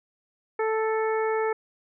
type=harmonic tone; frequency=440 Hz; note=A4; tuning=in tune; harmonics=1 / 2 / 3 / 4 / 5; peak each=-24 / -30 / -34 / -36 / -38 dBFS; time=0.59-1.53 s; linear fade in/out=5 ms; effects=none